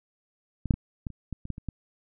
clicks, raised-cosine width 5 ms, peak -20 / -7 / -18 / -20 / -30 / -21 / -26 / -18 / -27 / -20 dBFS, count 10, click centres 0.657 / 0.708 / 0.74 / 1.068 / 1.103 / 1.327 / 1.454 / 1.503 / 1.581 / 1.687 s, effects none

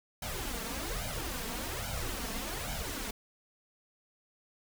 pink noise with flanger, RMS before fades -37 dBFS, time 0.22-3.11 s, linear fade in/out 5 ms, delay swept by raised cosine 1.3 to 4.5 ms, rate 1.2 Hz, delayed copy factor +0.85, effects none

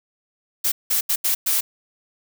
blue noise bursts at uneven times, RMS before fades -20 dBFS, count 5, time 0.64-0.72 / 0.9-1.01 / 1.09-1.16 / 1.24-1.35 / 1.46-1.61 s, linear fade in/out 10 ms, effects none

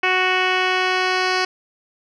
10% pulse tone with low-pass filter sweep, 370 Hz, F#4, in tune, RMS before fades -19 dBFS, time 0.03-1.45 s, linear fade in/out 5 ms, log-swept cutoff 2700 to 4300 Hz, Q 3.4, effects none

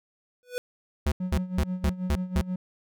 square tone with exponential growth, 493.9 Hz, B4, in tune, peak -26 dBFS, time 0.43-0.58 s, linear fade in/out 0 ms, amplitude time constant 31 ms
square tone bursts, 73.42 Hz, D2, in tune, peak -22 dBFS, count 6, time 1.06-2.414 s, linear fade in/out 5 ms, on 59 ms, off 200 ms
triangle tone with tremolo, 183.2 Hz, F#3, 17 cents flat, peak -24 dBFS, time 1.2-2.56 s, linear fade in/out 5 ms, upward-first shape sine, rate 6.2 Hz, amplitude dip 75%
effects none

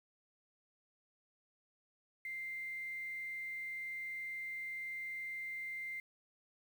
sine tone with quantisation, 2093 Hz, C7, in tune, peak -40 dBFS, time 2.25-6 s, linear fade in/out 2 ms, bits 10, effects none

